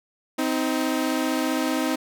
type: tone pair together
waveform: sawtooth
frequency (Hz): 259.7 / 315.1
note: C4 / D#4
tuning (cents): -13 / +22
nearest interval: minor third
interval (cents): 335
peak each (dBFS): -21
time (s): 0.38-1.96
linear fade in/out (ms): 10
effects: none